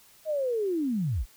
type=linear sweep; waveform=sine; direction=down; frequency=640 to 32.43 Hz; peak=-25 dBFS; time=0.25-1.26 s; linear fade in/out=50 ms; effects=white hiss -57 dBFS RMS until 1.36 s